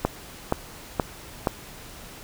click train, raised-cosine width 1 ms, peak -6 dBFS, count 4, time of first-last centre 0.05-1.472 s, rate 2.11 Hz, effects pink hiss -43 dBFS RMS until 2.23 s

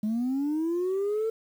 sine linear sweep, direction up, 207.7 to 452 Hz, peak -23 dBFS, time 0.03-1.3 s, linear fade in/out 5 ms, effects tanh soft clip ceiling -23 dBFS + 9-bit

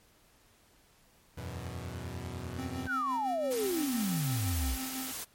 sawtooth chord, E suspended second, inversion none, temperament equal, 82.41 / 92.5 / 123.47 Hz, E2 / F#2 / B2, 0 / 0 / 0 cents, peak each -38 dBFS, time 1.37-2.88 s, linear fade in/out 10 ms
square tone with tremolo, 261.8 Hz, C4, 1 cent sharp, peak -37 dBFS, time 2.58-5.12 s, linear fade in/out 10 ms, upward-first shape sine, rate 5.9 Hz, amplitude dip 55%
sine exponential sweep, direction down, 1593 to 56.3 Hz, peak -29 dBFS, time 2.86-4.78 s, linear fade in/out 50 ms
white noise, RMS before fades -39 dBFS, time 3.5-5.25 s, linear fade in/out 20 ms
effects pink hiss -64 dBFS RMS until 5.34 s + MP3 64 kbps

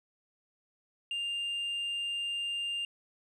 sine tone, 2800 Hz, F7, 4 cents sharp, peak -29 dBFS, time 1.11-2.85 s, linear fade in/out 2 ms, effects tanh soft clip ceiling -31 dBFS

